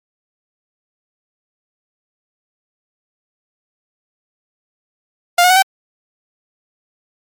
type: tone with pitch steps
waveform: sawtooth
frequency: 701 / 723.2 / 746.1 / 769.8 Hz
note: F5 / F#5 / F#5 / G5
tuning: +6 / -40 / +14 / -32 cents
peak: -4 dBFS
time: 5.38-5.624 s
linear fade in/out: 5 ms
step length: 61 ms
effects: MP3 96 kbps